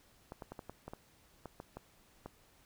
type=clicks; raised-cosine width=1 ms; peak=-30 dBFS; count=11; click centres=0.321 / 0.422 / 0.52 / 0.592 / 0.696 / 0.88 / 0.935 / 1.457 / 1.601 / 1.77 / 2.26 s; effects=pink hiss -66 dBFS RMS until 2.65 s